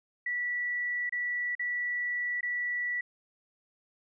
sine tone with dropouts, 1950 Hz, B6, 23 cents flat, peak -29 dBFS, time 0.26-3.01 s, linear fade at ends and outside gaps 5 ms, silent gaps 1.095-1.123 / 1.552-1.594 / 2.409-2.429 s, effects none

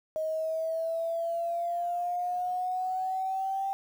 sine exponential sweep, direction up, 627 to 784 Hz, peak -28 dBFS, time 0.16-3.73 s, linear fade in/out 0 ms, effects 9-bit

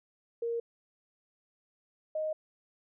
sine tone pair in turn, 466.2 / 622.3 Hz, A#4 / D#5, 0 / 0 cents, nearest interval perfect fourth, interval 500 cents, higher second, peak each -30 / -30 dBFS, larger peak neither, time 0.42-0.6 / 2.15-2.33 s, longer neither, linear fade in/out 5 ms, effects none

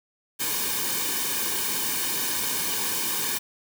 white noise with comb filter, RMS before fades -27 dBFS, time 0.39-3.39 s, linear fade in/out 20 ms, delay 1.5 ms, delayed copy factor -0.8, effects none

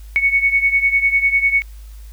sine beating tone pair, 2217 / 2227 Hz, C#7 / C#7, 0 / +7 cents, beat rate 10 Hz, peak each -14 / -18 dBFS, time 0.16-1.62 s, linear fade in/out 0 ms, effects added 52 Hz sine -33 dBFS peak until 2.12 s + white hiss -51 dBFS RMS until 2.12 s

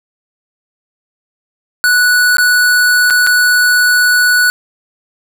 square tone with dropouts, 1476 Hz, F#6, 5 cents flat, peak -8 dBFS, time 1.84-4.5 s, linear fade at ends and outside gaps 0 ms, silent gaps 2.369-2.383 / 3.101-3.106 / 3.266-3.271 s, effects none

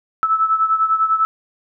sine beating tone pair, 1307 / 1317 Hz, E6 / E6, -15 / -2 cents, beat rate 10 Hz, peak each -15 / -20 dBFS, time 0.23-1.25 s, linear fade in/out 0 ms, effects none

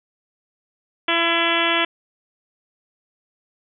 harmonic tone with a mistuned harmonic, 336.2 Hz, E4, 34 cents sharp, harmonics 1 / 2 / 3 / 4 / 5 / 6 / 7 / 8 / 9 / 10, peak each -26 / -26 / -26 / -26 / -26 / -26 / -26 / -26 / -26 / -26 dBFS, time 1.08-1.85 s, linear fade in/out 5 ms, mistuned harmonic 7, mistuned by -20 cents, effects none

